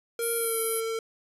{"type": "tone with pitch glide", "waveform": "square", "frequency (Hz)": [465.2, 450.9], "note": ["A#4", "A4"], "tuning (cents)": [-4, 42], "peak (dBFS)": -29, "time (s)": [0.19, 0.99], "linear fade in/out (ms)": 2, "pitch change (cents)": -54, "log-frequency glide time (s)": [0.36, 0.58]}
{"type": "band-pass noise", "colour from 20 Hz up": "white", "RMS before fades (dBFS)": -32, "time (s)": [0.21, 0.81], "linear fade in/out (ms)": 20, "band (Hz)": [9500, 12000], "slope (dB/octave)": 96}
{"effects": ["resampled to 32000 Hz"]}